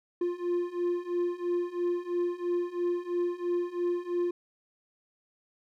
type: beating tone pair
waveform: triangle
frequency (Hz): 349.2 / 352.2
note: F4 / F4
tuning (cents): 0 / +15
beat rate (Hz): 3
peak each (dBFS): -30 / -28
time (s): 0.21-4.31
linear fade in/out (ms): 5
effects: none